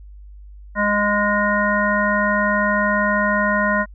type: harmonic tone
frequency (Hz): 206.4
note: G#3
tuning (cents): -10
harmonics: 1 / 3 / 5 / 7 / 9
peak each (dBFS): -22 / -22 / -22 / -22 / -22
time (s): 0.75-3.86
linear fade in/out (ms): 50
effects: added 50 Hz sine -37 dBFS peak until 3.94 s